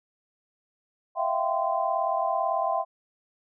sine tone cluster, 651 / 689 / 778 / 1033 Hz, E5 / F5 / G5 / C6, -22 / -24 / -13 / -22 cents, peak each -29 dBFS, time 1.15-2.85 s, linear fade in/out 50 ms, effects none

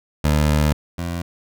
20% pulse tone pair in turn, 75.2 / 85.95 Hz, D2 / F2, +42 / -27 cents, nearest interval major second, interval 231 cents, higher second, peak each -10 / -19 dBFS, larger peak first, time 0.24-0.73 / 0.98-1.22 s, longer first, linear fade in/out 5 ms, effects none

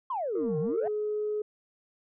sine exponential two-way sweep, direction down then up, 1100 to 141.2 to 764 Hz, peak -28 dBFS, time 0.1-0.88 s, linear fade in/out 5 ms, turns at 0.59 s
sine tone with pitch glide, 460.5 to 422.3 Hz, A#4 to G#4, -21 to +29 cents, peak -27 dBFS, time 0.35-1.42 s, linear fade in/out 5 ms, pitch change -150 cents, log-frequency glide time 0.75-0.87 s
effects tanh soft clip ceiling -22 dBFS

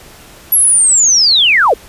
sine linear sweep, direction down, 11540 to 389.4 Hz, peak -6 dBFS, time 0.52-1.74 s, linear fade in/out 5 ms, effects pink hiss -38 dBFS RMS until 1.88 s + resampled to 32000 Hz

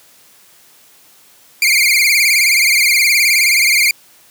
sawtooth tone with vibrato, 2247 Hz, C#7, 23 cents sharp, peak -6 dBFS, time 1.62-3.91 s, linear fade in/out 2 ms, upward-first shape sine, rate 19 Hz, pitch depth 130 cents each way, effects white hiss -47 dBFS RMS until 4.3 s + high-pass 100 Hz 12 dB/octave

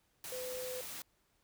sine tone in noise, 506 Hz, B4, 42 cents sharp, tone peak -40 dBFS, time 0.32-0.81 s, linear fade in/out 2 ms, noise white, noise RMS -45 dBFS, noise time 0.24-1.02 s, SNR +2 dB, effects pink hiss -75 dBFS RMS until 1.43 s

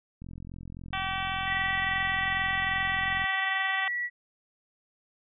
click train, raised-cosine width 5 ms, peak -30 dBFS, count 133, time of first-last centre 0.22-3.241 s, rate 43.7 Hz
harmonic tone, 383.7 Hz, G4, 37 cents flat, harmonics 2 / 3 / 4 / 5 / 6 / 7 / 8 / 9, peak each -34 / -36 / -37 / -38 / -39 / -39 / -40 / -41 dBFS, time 0.93-3.88 s, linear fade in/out 2 ms
sine tone, 1941 Hz, B6, 31 cents flat, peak -28 dBFS, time 1.45-4.1 s, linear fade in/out 50 ms
effects none

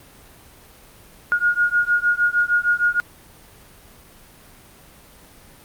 sine beating tone pair, 1430 / 1436.5 Hz, F6 / F6, +41 / +48 cents, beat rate 6.5 Hz, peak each -19 dBFS, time 1.32-3 s, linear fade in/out 0 ms, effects pink hiss -47 dBFS RMS until 5.64 s + Opus 32 kbps

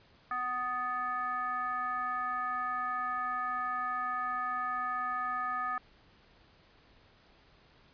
sine tone with frequency modulation, 1244.5 Hz, D#6, in tune, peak -31 dBFS, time 0.31-5.78 s, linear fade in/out 2 ms, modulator 497 Hz, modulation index 0.81, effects pink hiss -62 dBFS RMS until 7.93 s + resampled to 11025 Hz

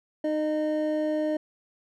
triangle tone pair together, 308 / 612.1 Hz, D#4 / D#5, -17 / -28 cents, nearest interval octave, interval 1189 cents, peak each -25 dBFS, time 0.24-1.37 s, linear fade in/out 5 ms, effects none

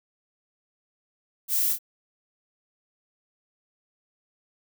violet noise with echo, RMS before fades -25 dBFS, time 1.48-1.76 s, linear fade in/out 50 ms, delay 29 ms, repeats 1, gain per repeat -4 dB, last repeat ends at 1.789 s, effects none

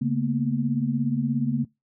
sine tone cluster, 139.7 / 225.2 / 242.1 Hz, C#3 / A3 / B3, +14 / +40 / -34 cents, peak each -26 dBFS, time 0.01-1.65 s, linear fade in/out 10 ms, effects noise-tail reverb RT60 0.2 s tail -22 dB re dry

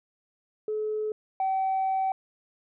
sine tone pair in turn, 428.9 / 765.7 Hz, A4 / G5, -44 / -41 cents, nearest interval minor seventh, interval 1003 cents, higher second, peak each -26 / -22 dBFS, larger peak second, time 0.68-1.12 / 1.4-2.12 s, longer second, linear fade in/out 2 ms, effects tanh soft clip ceiling -21 dBFS

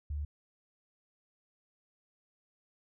sine tone, 73.42 Hz, D2, in tune, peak -33 dBFS, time 0.1-0.25 s, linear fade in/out 5 ms, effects none

